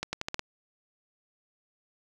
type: accelerating click train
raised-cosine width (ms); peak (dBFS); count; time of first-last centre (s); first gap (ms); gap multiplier
0.2; -14; 6; 0.03-0.394; 100; 0.84
effects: none